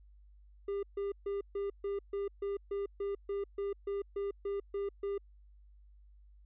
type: tone bursts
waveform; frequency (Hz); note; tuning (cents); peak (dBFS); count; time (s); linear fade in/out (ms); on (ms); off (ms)
triangle; 400; G4; +35; -31; 16; 0.68-5.18; 5; 150; 140
effects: added 50 Hz sine -56 dBFS peak until 6.45 s + resampled to 8000 Hz